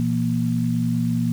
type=tone cluster; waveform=sine; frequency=119.3 / 168.8 / 234.9 Hz; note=A#2 / E3 / A#3; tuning=+41 / +41 / +13 cents; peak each=-24 / -24 / -22 dBFS; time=0-1.32 s; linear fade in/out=0 ms; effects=7-bit